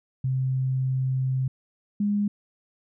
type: tone pair in turn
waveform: sine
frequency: 130.81 / 205.1 Hz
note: C3 / G#3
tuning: 0 / -21 cents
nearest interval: minor sixth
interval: 779 cents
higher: second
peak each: -22 / -21 dBFS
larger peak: second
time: 0.24-1.48 / 2-2.28 s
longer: first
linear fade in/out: 5 ms
effects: none